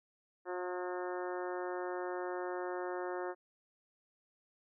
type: harmonic tone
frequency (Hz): 180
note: F#3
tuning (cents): -47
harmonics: 2 / 3 / 4 / 5 / 6 / 7 / 8 / 9 / 10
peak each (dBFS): -39 / -43 / -45 / -47 / -49 / -50 / -51 / -52 / -53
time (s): 0.45-3.35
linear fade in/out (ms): 50
effects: none